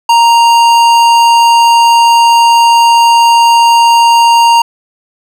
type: tone with tanh clipping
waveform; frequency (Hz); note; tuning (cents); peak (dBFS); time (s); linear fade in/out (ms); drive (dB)
sine; 932.3; A#5; 0; -5; 0.09-4.62; 5; 17
effects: none